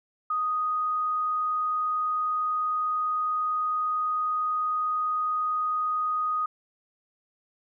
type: tone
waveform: sine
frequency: 1244.5 Hz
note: D#6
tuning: in tune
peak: -24 dBFS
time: 0.3-6.46 s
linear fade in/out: 5 ms
effects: none